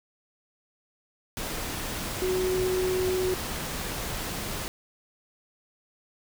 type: tone in noise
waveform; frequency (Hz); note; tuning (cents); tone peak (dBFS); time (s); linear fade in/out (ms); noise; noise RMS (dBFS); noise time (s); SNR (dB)
sine; 370; F#4; 0; -24; 2.22-3.34; 0; pink; -33; 1.37-4.68; +6
effects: none